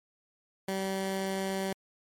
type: tone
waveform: 15% pulse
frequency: 192.4 Hz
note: G3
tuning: 32 cents flat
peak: -24 dBFS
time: 0.68-1.73 s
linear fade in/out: 5 ms
effects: MP3 64 kbps